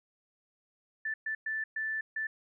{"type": "tone bursts at uneven times", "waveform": "sine", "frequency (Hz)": 1760, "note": "A6", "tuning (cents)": 0, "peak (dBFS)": -31, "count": 5, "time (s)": [[1.05, 1.14], [1.26, 1.35], [1.46, 1.64], [1.76, 2.01], [2.16, 2.27]], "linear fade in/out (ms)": 5, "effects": []}